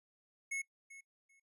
square tone with echo, 2188 Hz, C#7, 23 cents flat, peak -37 dBFS, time 0.51-0.62 s, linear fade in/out 10 ms, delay 390 ms, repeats 2, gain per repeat -15 dB, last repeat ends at 1.4 s, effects noise-tail reverb RT60 0.1 s tail -20 dB re dry + resampled to 32000 Hz

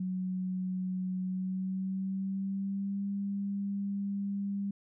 sine tone with pitch glide, 185 to 199.43 Hz, F#3 to G3, 0 to +30 cents, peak -31 dBFS, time 0-4.71 s, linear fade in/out 5 ms, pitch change +130 cents, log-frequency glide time 1.23-3.07 s, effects none

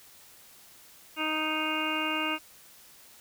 harmonic tone, 311.1 Hz, D#4, in tune, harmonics 1 / 2 / 3 / 4 / 5 / 7 / 8 / 9, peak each -34 / -39 / -37 / -35 / -38 / -37 / -36 / -33 dBFS, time 1.16-2.39 s, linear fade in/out 50 ms, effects white hiss -54 dBFS RMS until 3.2 s

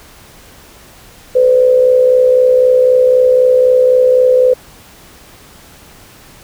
sine tone with amplitude modulation, 506 Hz, B4, 42 cents sharp, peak -3 dBFS, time 1.35-4.54 s, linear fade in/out 10 ms, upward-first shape sine, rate 63.9 Hz, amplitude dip 55%, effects pink hiss -40 dBFS RMS until 6.43 s

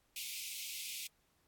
pink high-pass noise, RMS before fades -44 dBFS, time 0.16-1.07 s, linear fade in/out 2 ms, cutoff 2200 Hz, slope 96 dB/octave, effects pink hiss -75 dBFS RMS until 1.47 s + AAC 64 kbps

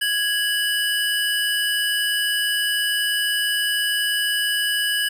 square tone pair together, 1659 / 2963 Hz, G#6 / F#7, -2 / +2 cents, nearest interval minor seventh, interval 1004 cents, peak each -23 dBFS, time 0.01-5.09 s, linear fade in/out 10 ms, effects none

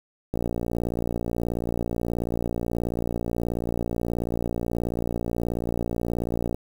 click train, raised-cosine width 2 ms, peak -14 dBFS, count 364, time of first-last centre 0.34-6.545 s, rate 58.5 Hz, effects 7-bit

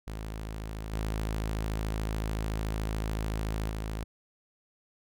sawtooth tone with level steps, 53.7 Hz, A1, 41 cents flat, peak -32 / -26 / -29 dBFS, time 0.07-4.04 s, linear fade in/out 5 ms, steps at 0.92 / 3.69 s, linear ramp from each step 20 ms, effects none

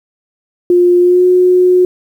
sine tone with pitch glide, 354 to 363.3 Hz, F4 to F#4, +23 to -32 cents, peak -5 dBFS, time 0.7-1.85 s, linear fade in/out 2 ms, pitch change +45 cents, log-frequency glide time 1-1.25 s, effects 7-bit

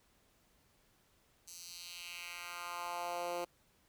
10% pulse tone with high-pass filter sweep, 174.61 Hz, F3, in tune, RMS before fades -43 dBFS, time 1.47-3.45 s, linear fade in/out 10 ms, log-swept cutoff 6400 to 420 Hz, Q 1.9, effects pink hiss -71 dBFS RMS until 3.88 s

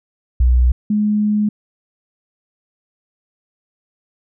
sine tone pair in turn, 61.74 / 210 Hz, B1 / G#3, 0 / +19 cents, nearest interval octave + major sixth, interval 2119 cents, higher second, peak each -9 / -13 dBFS, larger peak first, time 0.4-0.72 / 0.9-1.49 s, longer second, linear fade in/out 5 ms, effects none

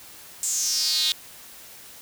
sawtooth tone with high-pass filter sweep, 310.3 Hz, D#4, 5 cents flat, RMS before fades -24 dBFS, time 0.43-1.12 s, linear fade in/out 0 ms, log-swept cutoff 7600 to 3600 Hz, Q 5.9, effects white hiss -45 dBFS RMS until 2.01 s

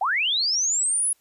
sine linear sweep, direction up, 692 to 10620 Hz, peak -20 dBFS, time 0.01-1.13 s, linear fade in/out 5 ms, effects white hiss -64 dBFS RMS until 1.2 s + resampled to 32000 Hz

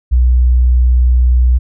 sine tone, 61.74 Hz, B1, in tune, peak -6 dBFS, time 0.11-1.59 s, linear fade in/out 20 ms, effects none

